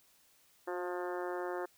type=harmonic tone with a mistuned harmonic; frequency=177.8 Hz; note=F3; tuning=31 cents sharp; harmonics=2 / 3 / 4 / 5 / 6 / 7 / 8 / 9 / 10; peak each=-38 / -42 / -44 / -46 / -48 / -49 / -50 / -51 / -52 dBFS; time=0.67-1.66 s; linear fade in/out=10 ms; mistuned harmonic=2; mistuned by=+17 cents; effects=white hiss -67 dBFS RMS until 1.77 s